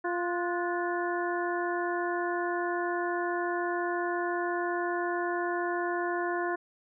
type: harmonic tone with a mistuned harmonic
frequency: 349.2 Hz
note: F4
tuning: in tune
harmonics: 1 / 2 / 3 / 4 / 5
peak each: -31 / -34 / -36 / -37 / -38 dBFS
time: 0.04-6.56 s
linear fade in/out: 10 ms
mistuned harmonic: 4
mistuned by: +74 cents
effects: none

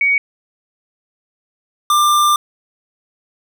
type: tone pair in turn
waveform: sine / square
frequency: 2247 / 1190.3 Hz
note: C#7 / D6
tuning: +23 / +23 cents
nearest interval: major seventh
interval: 1100 cents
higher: first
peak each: -11 dBFS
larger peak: neither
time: 0.01-0.18 / 1.9-2.36 s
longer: second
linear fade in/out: 2 ms
effects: none

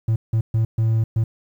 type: tone bursts at uneven times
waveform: triangle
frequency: 112 Hz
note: A2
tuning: 31 cents sharp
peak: -13 dBFS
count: 5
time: 0.08-0.16 / 0.33-0.41 / 0.54-0.65 / 0.78-1.04 / 1.16-1.24 s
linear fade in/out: 5 ms
effects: tanh soft clip ceiling -9 dBFS + 9-bit

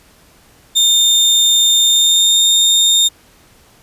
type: tone with pitch glide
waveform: 30% pulse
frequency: 3629 to 3656 Hz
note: A#7 to A#7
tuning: -47 to -34 cents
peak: -6 dBFS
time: 0.75-3.09 s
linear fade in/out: 20 ms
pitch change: +13 cents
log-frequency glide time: 1.82-2.41 s
effects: pink hiss -48 dBFS RMS until 3.82 s + resampled to 32000 Hz

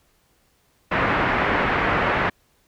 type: low-pass noise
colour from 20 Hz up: white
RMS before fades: -21 dBFS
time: 0.91-2.3 s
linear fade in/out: 10 ms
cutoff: 2000 Hz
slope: 24 dB/octave
effects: pink hiss -63 dBFS RMS until 2.67 s

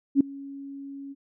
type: tone with ADSR envelope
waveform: sine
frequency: 277.2 Hz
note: C#4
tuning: in tune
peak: -12 dBFS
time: 0.15-1.15 s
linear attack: 55 ms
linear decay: 4 ms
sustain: -24 dB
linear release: 34 ms
effects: none

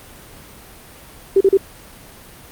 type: tone bursts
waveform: sine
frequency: 389.3 Hz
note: G4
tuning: 12 cents flat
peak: -8 dBFS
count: 3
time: 1.36-1.573 s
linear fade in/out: 5 ms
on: 47 ms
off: 36 ms
effects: pink hiss -41 dBFS RMS until 2.51 s + Opus 32 kbps

